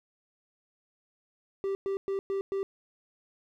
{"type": "tone bursts", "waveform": "triangle", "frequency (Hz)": 391.1, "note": "G4", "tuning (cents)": -4, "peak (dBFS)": -26, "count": 5, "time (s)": [1.64, 2.63], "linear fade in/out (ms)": 0, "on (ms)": 110, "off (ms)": 110, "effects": []}